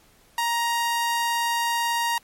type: tone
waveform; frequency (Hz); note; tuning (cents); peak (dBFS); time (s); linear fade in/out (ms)
sawtooth; 938; A#5; +11; -18; 0.38-2.18; 2
effects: pink hiss -57 dBFS RMS until 2.23 s + MP3 64 kbps